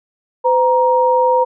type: tone pair together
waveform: sine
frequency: 508.4 / 940 Hz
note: C5 / A#5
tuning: -50 / +14 cents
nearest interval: major seventh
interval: 1064 cents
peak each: -13 dBFS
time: 0.44-1.45 s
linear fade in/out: 20 ms
effects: none